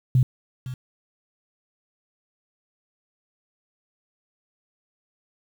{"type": "tone with echo", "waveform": "sine", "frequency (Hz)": 127.3, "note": "C3", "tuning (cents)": -47, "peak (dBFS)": -14, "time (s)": [0.15, 0.23], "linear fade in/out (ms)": 2, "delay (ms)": 510, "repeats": 1, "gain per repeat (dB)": -15, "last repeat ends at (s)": 0.74, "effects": ["8-bit"]}